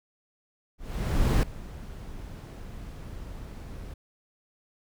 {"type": "noise with ADSR envelope", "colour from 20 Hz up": "brown", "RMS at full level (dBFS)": -20, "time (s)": [0.78, 3.94], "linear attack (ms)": 650, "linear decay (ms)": 3, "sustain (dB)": -20, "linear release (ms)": 6, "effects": []}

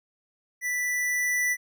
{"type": "tone with level ramp", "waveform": "square", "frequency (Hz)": 1975.5, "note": "B6", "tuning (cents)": 0, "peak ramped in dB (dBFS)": [-27, -23], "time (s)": [0.61, 1.57], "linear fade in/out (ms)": 50, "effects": []}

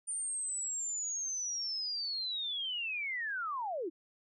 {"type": "linear sweep", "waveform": "sine", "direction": "down", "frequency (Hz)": [9060, 293.7], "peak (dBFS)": -34, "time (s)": [0.07, 3.9], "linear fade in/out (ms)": 20, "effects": []}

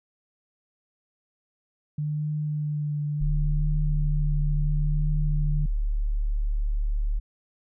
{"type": "tone with vibrato", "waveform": "sine", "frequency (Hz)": 149.4, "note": "D3", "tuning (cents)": 30, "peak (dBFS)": -25, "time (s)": [1.98, 5.66], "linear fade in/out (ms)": 5, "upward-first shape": "triangle", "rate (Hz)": 0.71, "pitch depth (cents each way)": 24}
{"type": "tone", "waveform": "sine", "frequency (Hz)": 36.71, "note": "D1", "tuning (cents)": 0, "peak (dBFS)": -22, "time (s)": [3.2, 7.2], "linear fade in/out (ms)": 20}
{"effects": []}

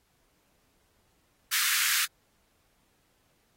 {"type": "high-pass noise", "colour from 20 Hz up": "pink", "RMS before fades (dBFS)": -27, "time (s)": [1.51, 2.06], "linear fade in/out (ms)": 20, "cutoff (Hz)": 1300, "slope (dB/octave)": 48, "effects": ["pink hiss -70 dBFS RMS until 3.56 s", "AAC 48 kbps"]}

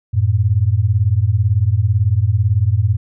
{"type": "beating tone pair", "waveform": "sine", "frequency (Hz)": [92.5, 110.5], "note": ["F#2", "A2"], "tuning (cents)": [0, 8], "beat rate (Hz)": 18, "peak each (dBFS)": [-15, -14], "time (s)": [0.13, 2.97], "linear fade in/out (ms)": 20, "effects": []}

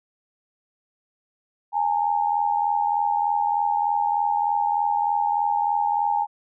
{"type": "tone pair together", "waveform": "sine", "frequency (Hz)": [825.7, 909], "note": ["G#5", "A#5"], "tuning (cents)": [-10, -44], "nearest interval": "major second", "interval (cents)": 166, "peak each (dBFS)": [-21, -24], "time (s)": [1.72, 6.27], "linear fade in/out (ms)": 50, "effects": []}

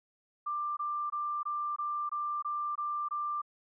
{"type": "tone bursts", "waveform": "sine", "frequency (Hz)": 1185, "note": "D6", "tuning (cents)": 15, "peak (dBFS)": -31, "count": 9, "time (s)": [0.46, 3.418], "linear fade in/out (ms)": 10, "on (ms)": 310, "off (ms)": 21, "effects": []}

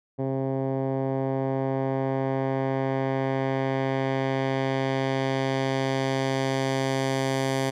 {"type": "tone with low-pass filter sweep", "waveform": "10% pulse", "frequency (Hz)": 133.9, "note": "C3", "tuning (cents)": 40, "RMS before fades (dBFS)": -26, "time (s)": [0.18, 7.71], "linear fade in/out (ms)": 20, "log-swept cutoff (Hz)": [560, 10000], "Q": 0.73, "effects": []}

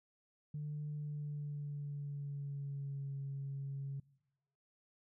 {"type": "tone with pitch glide", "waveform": "sine", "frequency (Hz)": [148.9, 138.13], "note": ["D3", "C#3"], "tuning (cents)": [24, -6], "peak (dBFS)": -38, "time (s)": [0.54, 4], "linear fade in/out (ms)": 5, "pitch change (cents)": -130, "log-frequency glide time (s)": [0.91, 3.16], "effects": ["noise-tail reverb RT60 1.0 s tail -24 dB re dry", "tanh soft clip ceiling -35 dBFS"]}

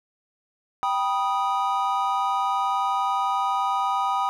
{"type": "chord", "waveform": "triangle", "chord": "G augmented", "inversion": "none", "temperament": "equal with one note detuned", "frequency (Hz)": [784, 975.9, 1244.5], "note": ["G5", "B5", "D#6"], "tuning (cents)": [0, -21, 0], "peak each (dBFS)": -24, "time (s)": [0.83, 4.29], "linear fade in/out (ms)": 0, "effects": []}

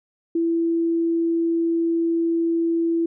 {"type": "tone", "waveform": "sine", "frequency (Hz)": 333.3, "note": "E4", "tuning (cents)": 19, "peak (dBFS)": -18, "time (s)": [0.35, 3.06], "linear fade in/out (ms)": 5, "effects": []}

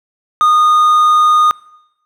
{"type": "tone", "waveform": "triangle", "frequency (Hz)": 1229, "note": "D#6", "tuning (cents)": -22, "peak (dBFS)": -5, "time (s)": [0.41, 1.51], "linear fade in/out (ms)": 0, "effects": ["noise-tail reverb RT60 0.9 s tail -23 dB re dry"]}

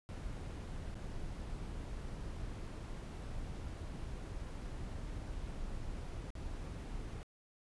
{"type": "noise with dropouts", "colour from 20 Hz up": "brown", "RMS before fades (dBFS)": -43, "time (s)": [0.09, 7.23], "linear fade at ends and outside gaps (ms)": 0, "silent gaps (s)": [[0.944, 0.953], [6.304, 6.353]], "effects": ["resampled to 24000 Hz"]}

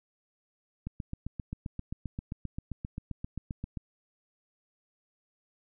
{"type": "click train", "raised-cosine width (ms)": 5, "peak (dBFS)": -23, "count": 23, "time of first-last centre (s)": [0.87, 3.772], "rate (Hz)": 7.58, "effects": []}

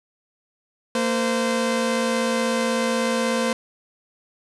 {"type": "tone pair together", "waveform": "sawtooth", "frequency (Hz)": [229.7, 515.7], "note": ["A#3", "C5"], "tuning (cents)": [-25, -25], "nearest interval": "octave + major second", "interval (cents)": 1400, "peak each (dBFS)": -19, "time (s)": [0.95, 3.53], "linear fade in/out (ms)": 2, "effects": ["resampled to 24000 Hz", "8-bit"]}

